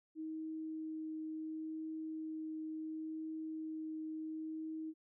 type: tone with vibrato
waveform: sine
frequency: 315.4 Hz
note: D#4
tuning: 24 cents sharp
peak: -40 dBFS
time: 0.15-4.94 s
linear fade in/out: 50 ms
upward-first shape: triangle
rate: 0.71 Hz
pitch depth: 8 cents each way
effects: none